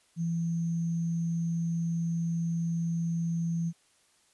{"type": "tone with sample-and-hold", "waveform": "sine", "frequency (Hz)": 167.6, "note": "E3", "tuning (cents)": 29, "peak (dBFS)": -27, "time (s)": [0.16, 3.73], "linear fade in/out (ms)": 50, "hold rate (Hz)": 6300, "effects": ["white hiss -66 dBFS RMS until 4.33 s", "resampled to 24000 Hz"]}